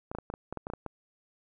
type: clicks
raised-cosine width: 1 ms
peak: -22 dBFS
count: 11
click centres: 0.115 / 0.15 / 0.186 / 0.301 / 0.339 / 0.526 / 0.573 / 0.669 / 0.701 / 0.736 / 0.863 s
effects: none